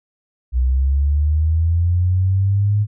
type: linear sweep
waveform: sine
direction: up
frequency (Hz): 61.1 to 105.7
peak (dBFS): -13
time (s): 0.52-2.87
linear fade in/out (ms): 50
effects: none